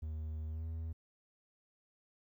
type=tone with pitch glide; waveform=triangle; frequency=78.1 to 81.04 Hz; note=D#2 to E2; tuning=+7 to -29 cents; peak=-36 dBFS; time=0.02-0.93 s; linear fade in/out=10 ms; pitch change=+64 cents; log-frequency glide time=0.49-0.65 s; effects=13-bit